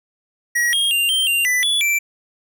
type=tone with pitch steps; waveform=square; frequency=1908 / 3247 / 2790 / 3142 / 2782 / 1990 / 3426 / 2340 Hz; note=A#6 / G#7 / F7 / G7 / F7 / B6 / A7 / D7; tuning=+40 / -40 / -2 / +3 / -7 / +13 / -47 / -7 cents; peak=-16 dBFS; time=0.55-1.99 s; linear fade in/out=10 ms; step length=180 ms; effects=none